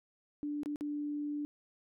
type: tone with dropouts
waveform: sine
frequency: 293.7 Hz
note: D4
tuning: in tune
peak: -34 dBFS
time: 0.43-1.45 s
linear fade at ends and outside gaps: 0 ms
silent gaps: 0.633-0.659 / 0.759-0.809 s
effects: none